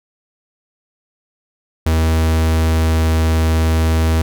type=tone; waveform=45% pulse; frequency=80.3 Hz; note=E2; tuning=45 cents flat; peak=-12 dBFS; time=1.86-4.22 s; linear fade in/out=5 ms; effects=none